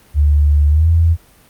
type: tone with pitch glide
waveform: sine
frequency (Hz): 73.42 to 82.89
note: D2 to E2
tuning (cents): 0 to +10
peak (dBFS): -8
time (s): 0.14-1.17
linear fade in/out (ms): 50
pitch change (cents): +210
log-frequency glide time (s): 0.69-0.89
effects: pink hiss -48 dBFS RMS until 1.49 s + Opus 32 kbps